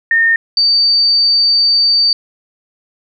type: tone pair in turn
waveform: sine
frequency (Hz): 1828 / 4606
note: A#6 / D8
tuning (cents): -34 / -34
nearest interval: octave + major third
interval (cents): 1600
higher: second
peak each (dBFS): -8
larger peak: neither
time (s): 0.11-0.36 / 0.57-2.13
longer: second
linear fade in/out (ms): 2
effects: none